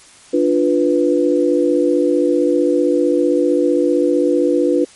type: chord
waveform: sine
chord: B diminished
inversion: first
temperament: equal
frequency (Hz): 293.7 / 349.2 / 493.9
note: D4 / F4 / B4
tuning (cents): 0 / 0 / 0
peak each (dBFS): -16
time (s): 0.33-4.85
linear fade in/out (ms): 10
effects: white hiss -44 dBFS RMS until 4.95 s + MP3 48 kbps